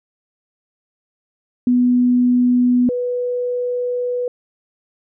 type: tone pair in turn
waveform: sine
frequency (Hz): 246.9 / 492.2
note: B3 / B4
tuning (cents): 0 / -6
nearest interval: octave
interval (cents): 1194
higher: second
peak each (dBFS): -11 / -18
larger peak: first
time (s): 1.67-2.89 / 2.89-4.28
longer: second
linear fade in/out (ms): 2
effects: none